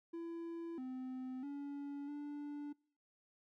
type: tone with pitch steps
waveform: triangle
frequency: 335.2 / 257.3 / 284 / 291.4 Hz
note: E4 / C4 / C#4 / D4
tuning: +29 / -29 / +42 / -13 cents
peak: -40 dBFS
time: 0.13-2.73 s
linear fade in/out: 10 ms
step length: 650 ms
effects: noise-tail reverb RT60 0.5 s tail -25 dB re dry